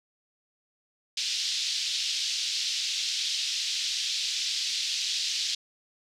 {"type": "band-pass noise", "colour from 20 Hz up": "pink", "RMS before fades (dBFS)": -30, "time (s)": [1.17, 5.55], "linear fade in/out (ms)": 5, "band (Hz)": [3300, 5600], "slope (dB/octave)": 24, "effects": []}